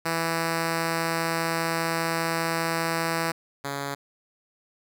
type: tone pair in turn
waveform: 5% pulse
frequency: 165 / 140.34 Hz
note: E3 / C#3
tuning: +2 / +22 cents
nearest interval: minor third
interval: 280 cents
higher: first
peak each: -13 / -18 dBFS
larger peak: first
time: 0.05-3.32 / 3.64-3.95 s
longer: first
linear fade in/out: 10 ms
effects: none